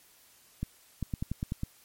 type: clicks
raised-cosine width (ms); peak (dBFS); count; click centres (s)
5; -19; 8; 0.63 / 1.027 / 1.138 / 1.225 / 1.316 / 1.429 / 1.521 / 1.634
effects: white hiss -60 dBFS RMS until 1.84 s + MP3 64 kbps